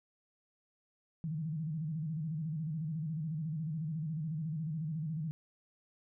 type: tone with vibrato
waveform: sine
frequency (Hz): 157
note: D#3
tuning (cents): +16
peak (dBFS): -34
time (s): 1.24-5.31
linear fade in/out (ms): 0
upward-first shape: square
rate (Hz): 14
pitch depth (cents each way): 90
effects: none